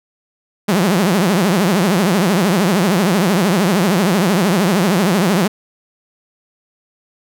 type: tone with vibrato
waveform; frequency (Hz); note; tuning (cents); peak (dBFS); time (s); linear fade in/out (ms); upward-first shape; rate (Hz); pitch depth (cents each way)
sawtooth; 188.1; F#3; +29; -8; 0.68-5.48; 10; triangle; 13; 270
effects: none